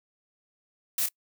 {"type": "noise with echo", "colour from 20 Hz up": "blue", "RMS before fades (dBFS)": -27, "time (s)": [0.98, 1.06], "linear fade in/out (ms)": 2, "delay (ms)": 27, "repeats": 1, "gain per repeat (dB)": -7, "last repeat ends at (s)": 1.087, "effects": ["noise-tail reverb RT60 0.1 s tail -26 dB re dry"]}